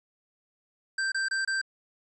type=tone bursts; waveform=square; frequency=1568 Hz; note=G6; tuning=in tune; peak=-27 dBFS; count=4; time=0.98-1.615 s; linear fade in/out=5 ms; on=140 ms; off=25 ms; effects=resampled to 22050 Hz